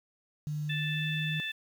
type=tone with pitch glide; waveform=sine; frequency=150.1 to 154.41 Hz; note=D3 to D#3; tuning=+38 to -13 cents; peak=-31 dBFS; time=0.47-1.4 s; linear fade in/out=0 ms; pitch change=+49 cents; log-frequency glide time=0.74-1.07 s
type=harmonic tone; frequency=880 Hz; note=A5; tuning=in tune; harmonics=2 / 3 / 4; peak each=-37 / -37 / -37 dBFS; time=0.69-1.52 s; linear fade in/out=10 ms
effects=9-bit